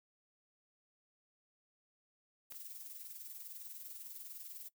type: noise with tremolo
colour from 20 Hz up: violet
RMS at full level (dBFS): -47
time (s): 2.5-4.69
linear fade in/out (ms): 10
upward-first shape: sine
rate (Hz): 20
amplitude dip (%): 55
type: clicks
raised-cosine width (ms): 0.2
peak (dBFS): -36 / -46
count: 2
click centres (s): 2.522 / 2.546
effects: noise-tail reverb RT60 0.1 s tail -19 dB re dry